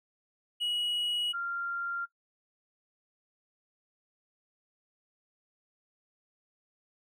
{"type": "tone pair in turn", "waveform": ["triangle", "sine"], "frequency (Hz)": [2911, 1388.2], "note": ["F#7", "F6"], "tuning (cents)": [-29, -11], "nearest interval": "octave + minor second", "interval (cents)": 1282, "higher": "first", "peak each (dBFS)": [-28, -31], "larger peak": "first", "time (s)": [[0.6, 1.33], [1.33, 2.06]], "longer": "neither", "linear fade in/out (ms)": 20, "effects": ["noise-tail reverb RT60 0.1 s tail -19 dB re dry"]}